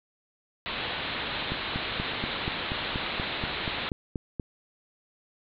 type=low-pass noise; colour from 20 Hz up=white; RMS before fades=-33 dBFS; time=0.66-3.89 s; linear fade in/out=0 ms; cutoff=4100 Hz; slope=96 dB/octave
type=click train; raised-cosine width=3 ms; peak=-18 dBFS; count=13; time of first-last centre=1.52-4.398 s; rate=4.17 Hz
effects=none